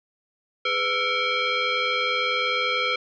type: tone with frequency modulation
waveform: sine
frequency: 501 Hz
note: B4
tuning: 25 cents sharp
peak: -21 dBFS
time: 0.65-2.96 s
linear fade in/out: 5 ms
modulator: 913 Hz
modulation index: 3.4
effects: none